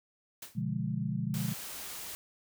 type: noise with exponential decay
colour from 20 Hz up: white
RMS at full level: -40 dBFS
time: 0.42-0.62 s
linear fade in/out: 5 ms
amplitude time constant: 42 ms
type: chord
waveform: sine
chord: B diminished seventh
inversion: none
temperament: equal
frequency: 123.47 / 146.83 / 174.61 / 207.7 Hz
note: B2 / D3 / F3 / Ab3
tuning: 0 / 0 / 0 / 0 cents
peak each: -36 dBFS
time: 0.55-1.54 s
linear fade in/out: 20 ms
type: noise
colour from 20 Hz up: white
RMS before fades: -42 dBFS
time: 1.34-2.15 s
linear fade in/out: 0 ms
effects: none